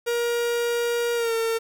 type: tone with pitch glide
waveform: 45% pulse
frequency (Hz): 473.5 to 454.2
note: A#4 to A#4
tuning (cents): +27 to -45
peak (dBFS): -22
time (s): 0.06-1.59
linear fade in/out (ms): 20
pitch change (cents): -72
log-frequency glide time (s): 1.15-1.34
effects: 8-bit